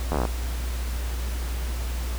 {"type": "slowing click train", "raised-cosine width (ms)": 1, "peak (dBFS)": -11, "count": 10, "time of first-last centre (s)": [0.12, 0.252], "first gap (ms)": 12, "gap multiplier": 1.05, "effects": ["added 60 Hz sine -26 dBFS peak until 2.18 s", "pink hiss -38 dBFS RMS until 2.18 s"]}